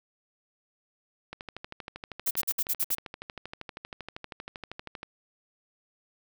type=click train; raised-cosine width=0.3 ms; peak=-22 dBFS; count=48; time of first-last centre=1.33-5.031 s; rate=12.7 Hz
type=noise bursts; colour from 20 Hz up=violet; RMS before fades=-27 dBFS; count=7; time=2.26-2.951 s; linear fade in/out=10 ms; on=49 ms; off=58 ms
effects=none